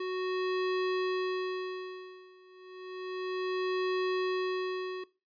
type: tone with tremolo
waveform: square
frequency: 370 Hz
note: F#4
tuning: in tune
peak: -28 dBFS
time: 0-5.04 s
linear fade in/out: 5 ms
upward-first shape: sine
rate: 0.31 Hz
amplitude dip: 95%
effects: noise-tail reverb RT60 0.3 s tail -20 dB re dry + resampled to 11025 Hz